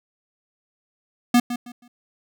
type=tone with echo; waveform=square; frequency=242.2 Hz; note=B3; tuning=34 cents flat; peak=-13 dBFS; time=1.34-1.4 s; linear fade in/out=5 ms; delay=160 ms; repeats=3; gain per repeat=-12 dB; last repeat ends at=1.88 s; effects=none